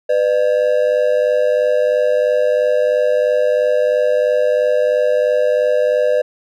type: ring-modulated tone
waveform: triangle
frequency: 551 Hz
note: C#5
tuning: 11 cents flat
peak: -7 dBFS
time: 0.09-6.22 s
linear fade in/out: 10 ms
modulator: 51.5 Hz
effects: none